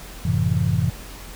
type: chord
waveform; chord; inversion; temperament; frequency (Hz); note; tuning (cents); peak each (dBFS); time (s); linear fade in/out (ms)
sine; F# half-diminished seventh; none; just; 92.5 / 111 / 133.2 / 166.5; F#2 / A2 / C3 / E3; 0 / +16 / +31 / +18; -23; 0.25-0.9; 5
effects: added 45 Hz sine -38 dBFS peak until 1.35 s + pink hiss -40 dBFS RMS until 1.35 s